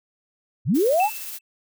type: linear sweep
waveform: sine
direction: up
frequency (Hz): 87.31 to 901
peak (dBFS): -16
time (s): 0.65-1.1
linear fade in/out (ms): 50
type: noise with tremolo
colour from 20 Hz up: blue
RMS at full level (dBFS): -33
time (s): 0.74-1.39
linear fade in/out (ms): 20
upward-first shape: sine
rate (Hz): 17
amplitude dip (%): 25
type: tone with exponential decay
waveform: triangle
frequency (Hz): 2646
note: E7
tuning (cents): +6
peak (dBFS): -24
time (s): 1-1.41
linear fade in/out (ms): 1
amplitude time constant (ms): 89
effects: none